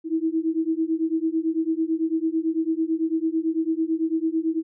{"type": "beating tone pair", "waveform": "sine", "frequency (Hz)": [318.7, 327.7], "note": ["D#4", "E4"], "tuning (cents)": [42, -10], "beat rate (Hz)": 9, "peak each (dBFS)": -24, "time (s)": [0.04, 4.63], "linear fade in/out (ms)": 50, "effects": []}